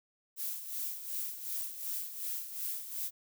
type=noise with tremolo; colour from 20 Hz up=violet; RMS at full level=-36 dBFS; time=0.36-3.11 s; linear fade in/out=50 ms; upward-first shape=sine; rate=2.7 Hz; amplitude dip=65%; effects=none